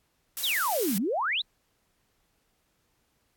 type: noise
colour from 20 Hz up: blue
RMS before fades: -32 dBFS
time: 0.37-0.98 s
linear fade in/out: 0 ms
type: exponential two-way sweep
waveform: sine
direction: down then up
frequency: 4141 to 179.8 to 4141 Hz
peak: -25 dBFS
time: 0.43-1.42 s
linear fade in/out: 10 ms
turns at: 0.97 s
effects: pink hiss -72 dBFS RMS until 3.36 s + AAC 64 kbps